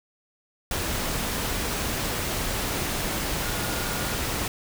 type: tone in noise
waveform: sine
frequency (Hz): 1433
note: F6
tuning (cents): +44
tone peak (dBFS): -38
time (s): 3.43-4.15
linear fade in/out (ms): 2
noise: pink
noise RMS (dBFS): -28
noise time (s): 0.71-4.48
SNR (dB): -13
effects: none